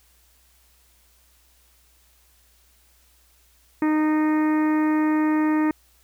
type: harmonic tone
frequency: 308.1 Hz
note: D#4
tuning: 17 cents flat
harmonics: 1 / 2 / 3 / 4 / 5 / 6 / 7 / 8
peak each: -18 / -35 / -30 / -34 / -41 / -34 / -41 / -45 dBFS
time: 3.82-5.71 s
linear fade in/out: 2 ms
effects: added 60 Hz sine -60 dBFS peak until 6.03 s + white hiss -60 dBFS RMS until 6.03 s